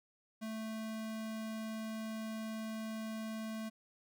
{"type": "tone", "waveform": "square", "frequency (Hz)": 220.3, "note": "A3", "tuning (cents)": 2, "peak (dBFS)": -40, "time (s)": [0.41, 3.7], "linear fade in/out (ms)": 20, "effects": []}